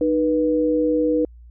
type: tone pair together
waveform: sine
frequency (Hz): 307.2 / 487.6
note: D#4 / B4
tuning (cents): -22 / -22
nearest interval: minor sixth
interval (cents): 800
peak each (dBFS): -19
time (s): 0.01-1.25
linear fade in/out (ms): 2
effects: added 59 Hz sine -41 dBFS peak until 1.5 s